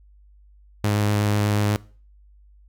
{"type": "tone with vibrato", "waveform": "sawtooth", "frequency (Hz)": 103.9, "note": "G#2", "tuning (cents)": 1, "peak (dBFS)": -15, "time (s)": [0.84, 1.76], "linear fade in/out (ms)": 0, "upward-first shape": "square", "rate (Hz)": 8.2, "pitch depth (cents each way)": 9, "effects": ["noise-tail reverb RT60 0.4 s tail -21 dB re dry", "added 50 Hz sine -49 dBFS peak until 2.68 s"]}